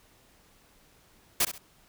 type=noise with echo; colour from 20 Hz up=white; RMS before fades=-24 dBFS; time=1.4-1.45 s; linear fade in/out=5 ms; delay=66 ms; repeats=2; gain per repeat=-11 dB; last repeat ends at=1.582 s; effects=pink hiss -61 dBFS RMS until 1.88 s